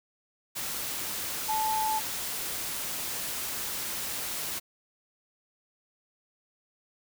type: tone in noise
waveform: sine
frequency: 872 Hz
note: A5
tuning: 16 cents flat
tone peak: -26 dBFS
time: 1.48-2 s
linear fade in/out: 20 ms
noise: white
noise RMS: -34 dBFS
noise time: 0.55-4.6 s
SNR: +5 dB
effects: none